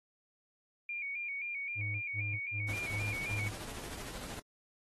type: tone with vibrato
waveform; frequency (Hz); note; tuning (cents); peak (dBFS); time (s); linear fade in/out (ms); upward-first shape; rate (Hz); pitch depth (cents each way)
sine; 2314; D7; -26; -36; 0.89-3.48; 2; square; 3.8; 61
type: tone bursts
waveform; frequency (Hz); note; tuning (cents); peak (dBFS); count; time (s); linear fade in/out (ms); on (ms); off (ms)
triangle; 103.5; G#2; -5; -34; 5; 1.75-3.54; 50; 270; 110
type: noise with tremolo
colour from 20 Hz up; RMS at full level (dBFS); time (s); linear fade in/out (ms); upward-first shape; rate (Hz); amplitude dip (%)
pink; -43; 2.68-4.4; 10; triangle; 13; 45
effects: AAC 32 kbps